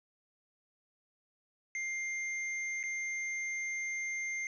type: tone with dropouts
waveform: square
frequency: 2100 Hz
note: C7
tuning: 6 cents sharp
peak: -35 dBFS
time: 1.75-4.47 s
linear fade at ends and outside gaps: 1 ms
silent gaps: 2.83-2.837 s
effects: resampled to 16000 Hz + 11-bit